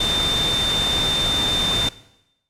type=tone in noise; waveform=sine; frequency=3591 Hz; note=A7; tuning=35 cents sharp; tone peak=-19 dBFS; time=0-1.89 s; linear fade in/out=5 ms; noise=pink; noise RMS=-25 dBFS; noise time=0-1.89 s; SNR=+3 dB; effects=noise-tail reverb RT60 0.9 s tail -18 dB re dry + low-pass 9000 Hz 12 dB/octave